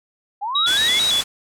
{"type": "linear sweep", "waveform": "sine", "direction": "up", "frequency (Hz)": [770, 2217], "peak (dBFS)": -22, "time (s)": [0.41, 1], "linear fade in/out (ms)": 20}
{"type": "tone with vibrato", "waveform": "sine", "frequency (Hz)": 3617, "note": "A7", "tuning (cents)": 47, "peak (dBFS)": -16, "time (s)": [0.55, 1.21], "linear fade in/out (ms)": 5, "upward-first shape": "square", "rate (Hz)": 4.5, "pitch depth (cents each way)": 97}
{"type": "low-pass noise", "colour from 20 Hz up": "white", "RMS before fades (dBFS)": -27, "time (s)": [0.66, 1.24], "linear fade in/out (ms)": 20, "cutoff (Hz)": 9600, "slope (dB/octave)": 24}
{"effects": []}